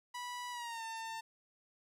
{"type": "tone with pitch glide", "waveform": "sawtooth", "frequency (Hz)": [981, 899.6], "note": ["B5", "A5"], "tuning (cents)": [-12, 38], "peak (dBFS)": -37, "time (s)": [0.14, 1.21], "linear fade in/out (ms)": 10, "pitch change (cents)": -150, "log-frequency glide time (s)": [0.51, 0.83], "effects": ["low-pass 11000 Hz 12 dB/octave", "13-bit"]}